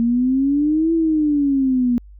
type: exponential two-way sweep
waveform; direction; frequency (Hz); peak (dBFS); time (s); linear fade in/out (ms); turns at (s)
sine; up then down; 230 to 332.6 to 238.8; -14; 0-1.98; 0; 0.93
effects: added 50 Hz sine -39 dBFS peak until 2.19 s